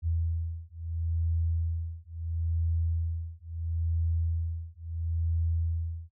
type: beating tone pair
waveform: sine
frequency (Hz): 82.41 / 83.15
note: E2 / E2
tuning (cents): 0 / +16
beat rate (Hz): 0.74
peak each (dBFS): -30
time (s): 0.02-6.11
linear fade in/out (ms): 50
effects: none